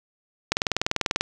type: click train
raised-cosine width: 0.2 ms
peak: -4 dBFS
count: 15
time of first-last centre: 0.52-1.21 s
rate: 20.3 Hz
effects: none